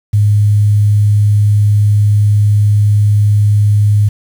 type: tone with quantisation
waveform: sine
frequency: 103.83 Hz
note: G#2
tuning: in tune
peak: -6 dBFS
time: 0.13-4.09 s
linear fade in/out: 10 ms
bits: 6
effects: none